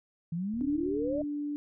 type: exponential sweep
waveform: sine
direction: up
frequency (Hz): 160.2 to 622.3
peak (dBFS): -30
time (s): 0.32-1.22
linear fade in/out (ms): 5
type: click train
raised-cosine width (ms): 5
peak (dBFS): -37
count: 27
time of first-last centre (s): 0.54-1.235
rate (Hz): 37.4
type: tone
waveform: sine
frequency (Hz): 292.3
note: D4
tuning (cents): -8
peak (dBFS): -31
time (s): 0.61-1.56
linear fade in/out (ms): 0
effects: none